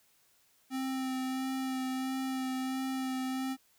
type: tone with vibrato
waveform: square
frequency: 261.6 Hz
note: C4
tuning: in tune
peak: -33 dBFS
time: 0.7-3.57 s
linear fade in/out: 50 ms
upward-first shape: sine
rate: 1.5 Hz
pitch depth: 15 cents each way
effects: white hiss -68 dBFS RMS until 3.78 s